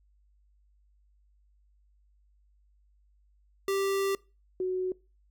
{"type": "tone pair in turn", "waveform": ["square", "sine"], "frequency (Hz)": [391.9, 369.9], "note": ["G4", "F#4"], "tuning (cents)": [0, 0], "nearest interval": "minor second", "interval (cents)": 100, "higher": "first", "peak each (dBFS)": -27, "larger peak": "neither", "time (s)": [[3.68, 4.15], [4.6, 4.92]], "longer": "first", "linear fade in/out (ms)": 2, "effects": ["noise-tail reverb RT60 0.3 s tail -23 dB re dry", "added 50 Hz sine -62 dBFS peak until 5.3 s"]}